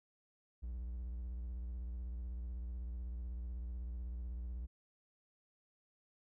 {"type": "tone with vibrato", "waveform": "triangle", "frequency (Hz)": 60, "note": "B1", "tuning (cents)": -49, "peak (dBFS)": -38, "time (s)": [0.62, 4.67], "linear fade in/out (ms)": 20, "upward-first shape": "sine", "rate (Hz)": 16, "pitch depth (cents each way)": 120, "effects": []}